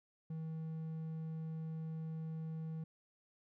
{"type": "tone", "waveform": "triangle", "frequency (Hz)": 160, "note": "D#3", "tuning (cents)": 49, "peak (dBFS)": -38, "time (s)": [0.3, 2.84], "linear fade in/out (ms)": 5, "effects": []}